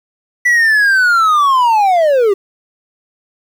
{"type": "linear sweep", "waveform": "triangle", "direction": "down", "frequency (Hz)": [1975.5, 379.2], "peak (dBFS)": -6, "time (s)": [0.45, 2.34], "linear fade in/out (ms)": 10, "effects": ["7-bit"]}